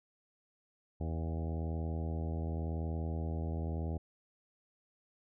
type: harmonic tone with a mistuned harmonic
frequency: 80.9 Hz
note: E2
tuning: 32 cents flat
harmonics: 1 / 2 / 3 / 4 / 5 / 6 / 7 / 8 / 9 / 10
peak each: -35 / -41 / -45 / -47 / -49 / -51 / -52 / -53 / -54 / -55 dBFS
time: 1-3.98 s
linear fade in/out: 10 ms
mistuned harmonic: 8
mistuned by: +22 cents
effects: none